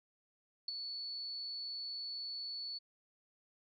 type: tone with ADSR envelope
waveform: sine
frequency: 4438 Hz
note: C#8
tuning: 1 cent sharp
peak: -33 dBFS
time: 0.68-2.79 s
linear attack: 4 ms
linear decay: 14 ms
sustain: -7 dB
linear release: 18 ms
effects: none